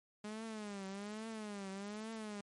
sawtooth tone with vibrato, 207.7 Hz, G#3, in tune, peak -39 dBFS, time 0.24-2.41 s, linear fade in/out 5 ms, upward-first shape triangle, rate 1.2 Hz, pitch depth 150 cents each way, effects MP3 48 kbps

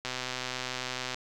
click train, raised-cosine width 0.2 ms, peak -16 dBFS, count 140, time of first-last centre 0.05-1.144 s, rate 127 Hz, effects none

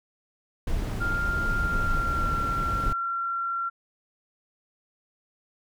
brown noise, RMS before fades -28 dBFS, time 0.67-2.93 s, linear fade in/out 5 ms
sine tone with pitch glide, 1396.9 to 1367.4 Hz, F6 to F6, 0 to -37 cents, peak -26 dBFS, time 1-3.7 s, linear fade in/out 20 ms, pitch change -37 cents, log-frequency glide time 1.55-2.33 s
effects none

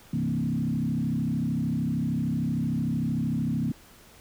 sine tone with frequency modulation, 194.6 Hz, G3, 12 cents flat, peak -24 dBFS, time 0.13-3.72 s, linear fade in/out 5 ms, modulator 33.2 Hz, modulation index 2.1, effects pink hiss -53 dBFS RMS until 4.2 s

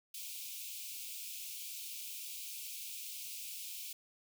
white high-pass noise, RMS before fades -45 dBFS, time 0.14-3.93 s, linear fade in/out 5 ms, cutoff 2300 Hz, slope 96 dB/octave, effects none

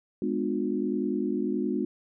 sine chord, G# diminished seventh, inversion none, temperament just, 207.7 / 249.2 / 299 / 358.8 Hz, G#3 / B3 / D4 / F4, 0 / +16 / +31 / +47 cents, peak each -31 dBFS, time 0.22-1.85 s, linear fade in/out 2 ms, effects none

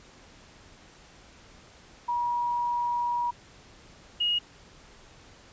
sine tone pair in turn, 960 / 2877 Hz, B5 / F#7, -49 / -49 cents, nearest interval octave + perfect fifth, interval 1900 cents, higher second, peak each -25 / -23 dBFS, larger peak second, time 2.08-3.31 / 4.2-4.39 s, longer first, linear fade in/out 10 ms, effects pink hiss -53 dBFS RMS until 5.52 s + resampled to 16000 Hz

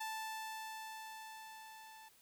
sawtooth tone with level ramp, 880 Hz, A5, in tune, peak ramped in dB -36 to -51 dBFS, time 0-2.09 s, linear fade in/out 10 ms, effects white hiss -67 dBFS RMS until 2.21 s

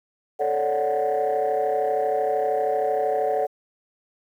sine chord, D major seventh, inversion second, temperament equal, 440 / 554.4 / 587.3 / 740 Hz, A4 / C#5 / D5 / F#5, 0 / 0 / 0 / 0 cents, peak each -24 / -26 / -26 / -23 dBFS, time 0.39-3.47 s, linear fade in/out 20 ms, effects tanh soft clip ceiling -15 dBFS + 9-bit

